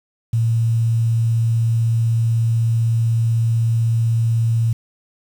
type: tone with quantisation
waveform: sine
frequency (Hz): 114.5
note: A#2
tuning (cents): -31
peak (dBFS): -14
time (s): 0.33-4.73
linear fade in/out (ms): 5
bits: 7
effects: none